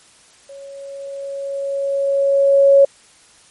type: tone with level ramp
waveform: sine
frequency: 554.4 Hz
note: C#5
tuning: in tune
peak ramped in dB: -34 to -5 dBFS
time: 0.49-2.85 s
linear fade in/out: 5 ms
effects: white hiss -49 dBFS RMS until 3.5 s + MP3 48 kbps